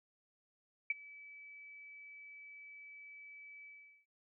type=tone with ADSR envelope; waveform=sine; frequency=2298 Hz; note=D7; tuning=38 cents flat; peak=-28 dBFS; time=0.9-4.06 s; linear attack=4 ms; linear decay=23 ms; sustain=-23 dB; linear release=410 ms; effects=none

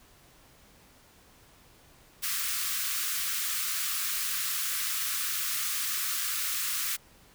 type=high-pass noise; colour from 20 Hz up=white; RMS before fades=-31 dBFS; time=2.22-6.97 s; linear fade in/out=20 ms; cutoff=1100 Hz; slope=96 dB/octave; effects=pink hiss -58 dBFS RMS until 7.34 s

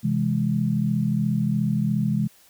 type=chord; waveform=sine; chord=C augmented; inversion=none; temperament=equal; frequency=130.81 / 164.81 / 207.7 Hz; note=C3 / E3 / G#3; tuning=0 / 0 / 0 cents; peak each=-25 / -25 / -23 dBFS; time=0.03-2.28 s; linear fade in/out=20 ms; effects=white hiss -55 dBFS RMS until 2.49 s

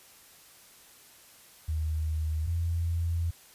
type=tone pair in turn; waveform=sine; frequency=78.3 / 84.15 Hz; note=D#2 / E2; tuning=+11 / +36 cents; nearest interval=minor second; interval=125 cents; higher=second; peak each=-27 / -26 dBFS; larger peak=second; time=1.68-2.47 / 2.47-3.31 s; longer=second; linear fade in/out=10 ms; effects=white hiss -55 dBFS RMS until 3.54 s + resampled to 32000 Hz

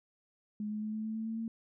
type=tone with pitch steps; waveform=sine; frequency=210.5 / 212.7 / 214.9 / 217.2 / 219.4 / 221.7 / 224 / 226.4 Hz; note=G#3 / G#3 / A3 / A3 / A3 / A3 / A3 / A3; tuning=+24 / +42 / -41 / -22 / -5 / +13 / +31 / +50 cents; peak=-34 dBFS; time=0.6-1.48 s; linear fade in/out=2 ms; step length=110 ms; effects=none

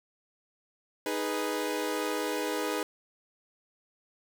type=chord; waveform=sawtooth; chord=G# minor; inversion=second; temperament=equal; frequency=311.1 / 415.3 / 493.9 Hz; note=D#4 / G#4 / B4; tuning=0 / 0 / 0 cents; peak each=-30 dBFS; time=1.06-2.83 s; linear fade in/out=2 ms; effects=8-bit

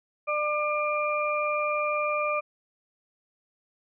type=harmonic tone; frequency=598 Hz; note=D5; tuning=31 cents sharp; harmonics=1 / 2 / 4; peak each=-28 / -28 / -31 dBFS; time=0.27-2.41 s; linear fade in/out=20 ms; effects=none

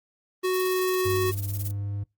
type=tone; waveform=square; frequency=370 Hz; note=F#4; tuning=in tune; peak=-23 dBFS; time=0.43-1.32 s; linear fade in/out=20 ms
type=noise with tremolo; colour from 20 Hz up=violet; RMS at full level=-33 dBFS; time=0.54-1.71 s; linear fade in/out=2 ms; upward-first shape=sine; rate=18 Hz; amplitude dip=85%
type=tone with pitch glide; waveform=triangle; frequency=98.7 to 100.95 Hz; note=G2 to G#2; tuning=+12 to -49 cents; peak=-26 dBFS; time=1.05-2.04 s; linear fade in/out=10 ms; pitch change=+39 cents; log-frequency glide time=1.16-1.84 s
effects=noise-tail reverb RT60 0.2 s tail -24 dB re dry + Opus 32 kbps

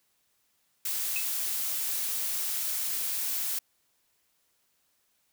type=noise; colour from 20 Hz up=blue; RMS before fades=-31 dBFS; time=0.85-3.59 s; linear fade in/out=5 ms
type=tone with exponential decay; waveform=sine; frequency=2600 Hz; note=E7; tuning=24 cents flat; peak=-27 dBFS; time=1.16-1.28 s; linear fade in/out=1 ms; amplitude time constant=26 ms
effects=white hiss -72 dBFS RMS until 5.32 s

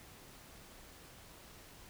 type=silence; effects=pink hiss -56 dBFS RMS until 1.89 s

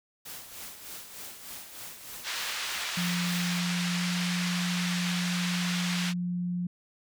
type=noise with tremolo; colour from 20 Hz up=white; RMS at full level=-41 dBFS; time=0.25-3.59 s; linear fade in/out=10 ms; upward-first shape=sine; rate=3.3 Hz; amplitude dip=55%
type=band-pass noise; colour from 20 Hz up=pink; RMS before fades=-34 dBFS; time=2.23-6.14 s; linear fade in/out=50 ms; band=1600 to 5600 Hz; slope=12 dB/octave
type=tone with pitch glide; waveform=sine; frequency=176.1 to 177.22 Hz; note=F3 to F3; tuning=+15 to +26 cents; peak=-28 dBFS; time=2.97-6.67 s; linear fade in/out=5 ms; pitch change=+11 cents; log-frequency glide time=3.97-4.03 s
effects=none

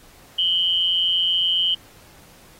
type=tone pair together; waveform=sine; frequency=2960 / 3136 Hz; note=F#7 / G7; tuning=0 / 0 cents; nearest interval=minor second; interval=100 cents; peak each=-20 dBFS; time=0.38-1.75 s; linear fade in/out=10 ms; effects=pink hiss -50 dBFS RMS until 2.59 s + AAC 48 kbps

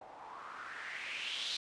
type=noise with low-pass filter sweep; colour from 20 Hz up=blue; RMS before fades=-43 dBFS; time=0.01-1.57 s; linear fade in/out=5 ms; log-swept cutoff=710 to 4000 Hz; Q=4.2; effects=resampled to 22050 Hz

